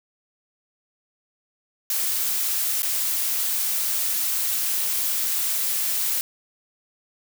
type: noise with dropouts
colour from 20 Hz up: blue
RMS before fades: -24 dBFS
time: 1.9-6.21 s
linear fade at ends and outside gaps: 1 ms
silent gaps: 2.821-2.83 s
effects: none